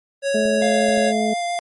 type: tone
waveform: square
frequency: 554.4 Hz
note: C#5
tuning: in tune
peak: -19 dBFS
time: 0.22-1.13 s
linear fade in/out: 50 ms
type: harmonic tone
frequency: 215.8 Hz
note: A3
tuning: 33 cents flat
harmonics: 1 / 2 / 3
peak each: -21 / -24 / -26 dBFS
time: 0.34-1.34 s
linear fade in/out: 10 ms
type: clicks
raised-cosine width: 2 ms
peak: -23 dBFS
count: 3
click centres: 0.456 / 0.889 / 0.977 s
type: tone with vibrato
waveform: square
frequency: 697 Hz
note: F5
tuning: 4 cents flat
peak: -22 dBFS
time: 0.62-1.59 s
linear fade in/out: 0 ms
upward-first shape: triangle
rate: 6.9 Hz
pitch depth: 10 cents each way
effects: MP3 48 kbps